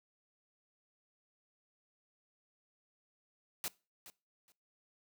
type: noise with echo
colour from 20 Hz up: white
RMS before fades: -38 dBFS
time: 3.64-3.68 s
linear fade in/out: 0 ms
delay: 420 ms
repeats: 2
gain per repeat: -15 dB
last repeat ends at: 4.52 s
effects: noise-tail reverb RT60 0.3 s tail -22 dB re dry